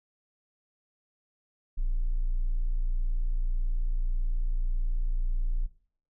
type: tone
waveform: triangle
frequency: 29.14 Hz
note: A#0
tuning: in tune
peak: -21 dBFS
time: 1.77-5.67 s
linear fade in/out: 20 ms
effects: noise-tail reverb RT60 0.5 s tail -19 dB re dry + tanh soft clip ceiling -21 dBFS